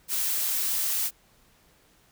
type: noise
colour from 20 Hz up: blue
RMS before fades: -27 dBFS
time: 0.08-1.11 s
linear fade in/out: 50 ms
effects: pink hiss -61 dBFS RMS until 2.11 s